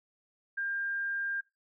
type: tone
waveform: sine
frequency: 1600 Hz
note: G6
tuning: 35 cents sharp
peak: -31 dBFS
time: 0.57-1.41 s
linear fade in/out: 10 ms
effects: noise-tail reverb RT60 0.2 s tail -18 dB re dry